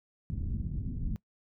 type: low-pass noise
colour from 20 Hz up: pink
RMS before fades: -34 dBFS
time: 0.3-1.16 s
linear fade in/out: 0 ms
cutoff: 210 Hz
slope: 24 dB/octave
effects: noise-tail reverb RT60 0.1 s tail -21 dB re dry